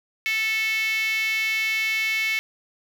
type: tone with high-pass filter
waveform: 5% pulse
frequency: 440 Hz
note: A4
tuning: in tune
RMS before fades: -24 dBFS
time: 0.26-2.39 s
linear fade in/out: 0 ms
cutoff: 2200 Hz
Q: 7.5
effects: none